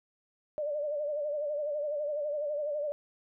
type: tone with vibrato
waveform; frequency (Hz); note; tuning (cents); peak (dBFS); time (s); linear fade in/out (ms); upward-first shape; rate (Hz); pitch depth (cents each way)
sine; 591; D5; +11; -30; 0.58-2.92; 0; sine; 12; 64
effects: none